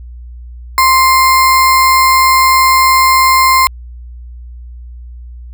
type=tone with sample-and-hold; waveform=sine; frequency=1046.5 Hz; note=C6; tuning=in tune; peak=-5 dBFS; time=0.78-3.67 s; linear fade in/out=0 ms; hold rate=3150 Hz; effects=added 60 Hz sine -27 dBFS peak until 5.53 s